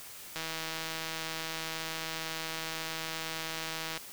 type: click train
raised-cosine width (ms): 0.2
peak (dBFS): -19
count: 583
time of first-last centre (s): 0.36-3.975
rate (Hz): 161
effects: white hiss -47 dBFS RMS until 4.12 s